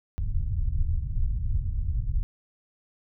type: low-pass noise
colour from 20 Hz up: pink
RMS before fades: -26 dBFS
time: 0.18-2.23 s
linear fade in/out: 0 ms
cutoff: 100 Hz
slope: 24 dB/octave
effects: none